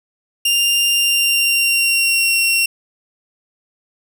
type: tone with pitch glide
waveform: sawtooth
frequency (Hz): 2794 to 2735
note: F7 to F7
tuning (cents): 0 to -37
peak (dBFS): -10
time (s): 0.45-2.66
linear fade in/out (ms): 5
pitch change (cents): -37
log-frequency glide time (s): 0.92-2.38
effects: none